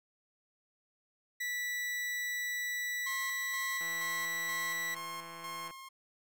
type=tone; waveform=40% pulse; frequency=1960 Hz; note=B6; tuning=14 cents flat; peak=-33 dBFS; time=1.4-4.95 s; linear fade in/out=10 ms
type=tone with tremolo; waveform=sawtooth; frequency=1070 Hz; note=C6; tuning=38 cents sharp; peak=-36 dBFS; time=3.06-5.89 s; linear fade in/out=10 ms; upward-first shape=square; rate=2.1 Hz; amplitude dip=55%
type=click train; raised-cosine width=0.5 ms; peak=-35 dBFS; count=318; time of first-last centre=3.81-5.708 s; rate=167 Hz
effects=none